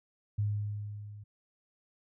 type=tone with level ramp; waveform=sine; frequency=103.83 Hz; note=G#2; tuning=in tune; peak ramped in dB=-26 to -45 dBFS; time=0.38-1.24 s; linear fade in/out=10 ms; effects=none